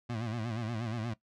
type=tone with vibrato; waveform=25% pulse; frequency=113.9 Hz; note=A#2; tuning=40 cents flat; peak=-30 dBFS; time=0.09-1.14 s; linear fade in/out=10 ms; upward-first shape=sine; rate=8.4 Hz; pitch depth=110 cents each way; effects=noise-tail reverb RT60 0.1 s tail -18 dB re dry + low-pass 5000 Hz 12 dB/octave